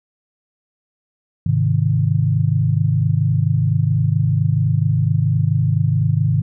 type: chord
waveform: sine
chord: Ab major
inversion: none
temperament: equal with one note detuned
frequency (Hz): 103.83 / 131.19 / 155.56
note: Ab2 / C3 / Eb3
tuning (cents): 0 / +5 / 0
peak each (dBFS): -18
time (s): 1.46-6.42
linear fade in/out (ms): 5
effects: none